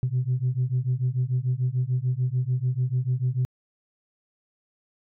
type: beating tone pair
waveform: sine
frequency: 123.47 / 130.27 Hz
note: B2 / C3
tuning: 0 / -7 cents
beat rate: 6.8 Hz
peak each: -24 dBFS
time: 0.03-3.45 s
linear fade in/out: 0 ms
effects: tanh soft clip ceiling -17 dBFS